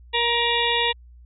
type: harmonic tone with a mistuned harmonic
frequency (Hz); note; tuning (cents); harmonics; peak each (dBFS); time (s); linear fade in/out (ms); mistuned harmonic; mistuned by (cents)
471.7; A#4; +20; 1 / 2 / 4 / 5 / 6 / 7 / 8; -27 / -25 / -27 / -29 / -26 / -26 / -29; 0.13-0.93; 20; 7; +74
effects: added 60 Hz sine -44 dBFS peak until 1.25 s